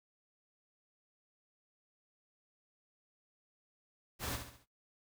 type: noise with echo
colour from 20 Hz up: pink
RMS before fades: -39 dBFS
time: 4.19-4.39 s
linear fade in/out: 50 ms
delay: 68 ms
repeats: 4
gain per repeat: -7 dB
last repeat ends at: 4.662 s
effects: noise-tail reverb RT60 0.2 s tail -23 dB re dry